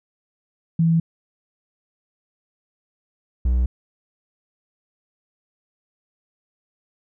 sine / triangle tone pair in turn, 164.81 / 61.73 Hz, E3 / B1, 0 / 0 cents, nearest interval octave + perfect fourth, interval 1700 cents, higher first, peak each -14 dBFS, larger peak neither, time 0.79-1 / 3.45-3.66 s, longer neither, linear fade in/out 5 ms, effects none

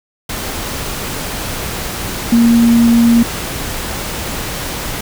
sine tone in noise, 233.5 Hz, A#3, 3 cents sharp, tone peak -6 dBFS, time 2.32-3.23 s, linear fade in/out 5 ms, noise pink, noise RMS -22 dBFS, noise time 0.29-5.01 s, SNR +13 dB, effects none

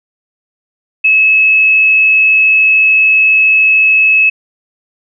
sine tone, 2587 Hz, E7, 33 cents flat, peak -5 dBFS, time 1.04-4.3 s, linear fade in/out 10 ms, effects none

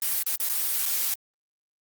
blue noise with dropouts, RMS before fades -26 dBFS, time 0.02-1.14 s, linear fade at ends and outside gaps 2 ms, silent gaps 0.227-0.264 / 0.359-0.4 / 0.491-0.496 / 0.856-0.86 s, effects Opus 32 kbps

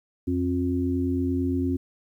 harmonic tone, 88.8 Hz, F2, 29 cents sharp, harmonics 1 / 3 / 4, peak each -28 / -24 / -31 dBFS, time 0.27-1.77 s, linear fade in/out 10 ms, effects 10-bit

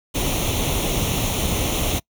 pink noise with comb filter, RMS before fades -22 dBFS, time 0.14-2 s, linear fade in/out 20 ms, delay 0.31 ms, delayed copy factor +0.7, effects noise-tail reverb RT60 0.1 s tail -25 dB re dry

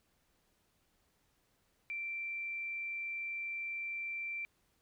sine tone, 2349 Hz, D7, in tune, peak -37 dBFS, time 1.9-4.45 s, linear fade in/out 0 ms, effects pink hiss -75 dBFS RMS until 4.81 s

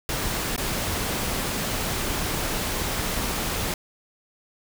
pink noise with dropouts, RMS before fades -27 dBFS, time 0.09-3.74 s, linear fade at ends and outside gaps 2 ms, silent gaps 0.563-0.578 s, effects none

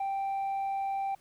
sine tone with tanh clipping, 784 Hz, G5, in tune, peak -30 dBFS, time 0-1.15 s, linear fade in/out 5 ms, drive 2 dB, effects pink hiss -64 dBFS RMS until 1.2 s

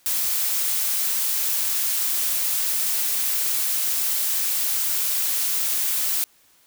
blue noise, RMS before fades -23 dBFS, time 0.06-6.24 s, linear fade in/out 0 ms, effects white hiss -58 dBFS RMS until 6.66 s

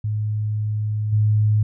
sine tone with level steps, 106.5 Hz, G#2, 44 cents sharp, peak -20 / -14 dBFS, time 0.04-1.63 s, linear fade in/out 5 ms, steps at 1.12 s, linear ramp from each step 10 ms, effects none

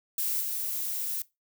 violet noise with level steps, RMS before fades -29 / -32 dBFS, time 0.18-1.22 s, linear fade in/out 2 ms, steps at 0.4 s, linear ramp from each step 20 ms, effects noise-tail reverb RT60 0.2 s tail -19 dB re dry

